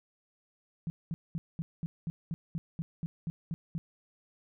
sine tone bursts, 164.7 Hz, E3, 1 cent flat, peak -31 dBFS, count 13, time 0.87-3.78 s, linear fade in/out 0 ms, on 30 ms, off 210 ms, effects none

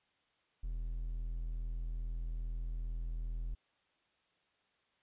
triangle tone, 41.2 Hz, E1, in tune, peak -34 dBFS, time 0.63-3.55 s, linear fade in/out 10 ms, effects white hiss -75 dBFS RMS until 5.02 s + resampled to 8000 Hz

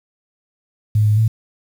sine tone with pitch steps, 106.5 / 105.9 / 111.1 Hz, G#2 / G#2 / A2, +44 / +34 / +17 cents, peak -11 dBFS, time 0.95-1.28 s, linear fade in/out 5 ms, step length 110 ms, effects 7-bit

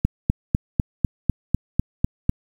click train, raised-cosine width 5 ms, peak -4 dBFS, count 10, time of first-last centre 0.05-2.294 s, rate 4.01 Hz, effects 7-bit

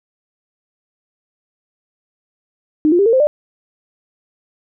sine tone with pitch steps, 306.3 / 349.8 / 399.5 / 456.3 / 521.1 / 595.2 Hz, D#4 / F4 / G4 / A#4 / C5 / D5, -27 / +3 / +33 / -37 / -7 / +23 cents, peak -9 dBFS, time 2.85-3.27 s, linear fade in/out 0 ms, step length 70 ms, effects none

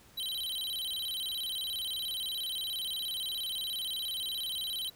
square tone with vibrato, 3500 Hz, A7, 10 cents flat, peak -34 dBFS, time 0.17-4.9 s, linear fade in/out 10 ms, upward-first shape square, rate 17 Hz, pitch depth 200 cents each way, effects pink hiss -59 dBFS RMS until 4.95 s

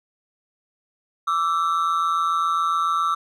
triangle ring-modulated tone, 1244.5 Hz, D#6, in tune, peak -14 dBFS, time 1.27-3.15 s, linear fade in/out 10 ms, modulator 83.6 Hz, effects none

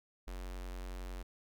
square tone with notch filter, 45.51 Hz, F#1, 28 cents flat, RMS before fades -43 dBFS, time 0.27-1.23 s, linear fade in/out 10 ms, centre 110 Hz, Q 0.56, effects none

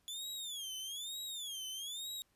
sawtooth tone with vibrato, 3419 Hz, G#7, 50 cents sharp, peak -38 dBFS, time 0.08-2.22 s, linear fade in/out 0 ms, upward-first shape sine, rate 1.1 Hz, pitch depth 200 cents each way, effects pink hiss -75 dBFS RMS until 2.35 s + resampled to 32000 Hz

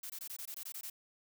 blue noise bursts, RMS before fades -44 dBFS, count 10, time 0.03-0.9 s, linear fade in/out 5 ms, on 69 ms, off 20 ms, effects none

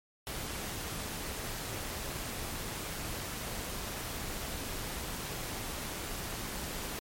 pink noise with amplitude modulation, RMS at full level -37 dBFS, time 0.27-6.99 s, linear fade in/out 0 ms, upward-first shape sine, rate 203 Hz, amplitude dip 35%, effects MP3 64 kbps

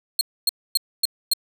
sawtooth tone bursts, 4243 Hz, C8, 23 cents sharp, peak -13 dBFS, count 5, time 0.19-1.335 s, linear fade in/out 2 ms, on 21 ms, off 260 ms, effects none

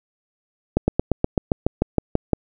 slowing click train, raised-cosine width 2 ms, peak -3 dBFS, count 12, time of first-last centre 0.77-2.333 s, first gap 110 ms, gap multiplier 1.05, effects none

